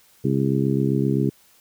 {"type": "harmonic tone", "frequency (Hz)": 67.7, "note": "C#2", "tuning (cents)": -40, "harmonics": [2, 3, 4, 5, 6], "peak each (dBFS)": [-22, -24, -25, -26, -27], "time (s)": [0.24, 1.3], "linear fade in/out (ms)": 10, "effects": ["white hiss -56 dBFS RMS until 1.6 s"]}